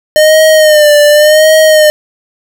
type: tone with vibrato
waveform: square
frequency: 609 Hz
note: D#5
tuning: 37 cents flat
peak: -3 dBFS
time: 0.16-1.9 s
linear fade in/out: 0 ms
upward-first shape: sine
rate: 0.89 Hz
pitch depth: 58 cents each way
effects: none